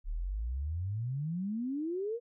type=exponential sweep; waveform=sine; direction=up; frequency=35 to 487.7 Hz; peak=-32 dBFS; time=0.04-2.2 s; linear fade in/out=50 ms; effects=none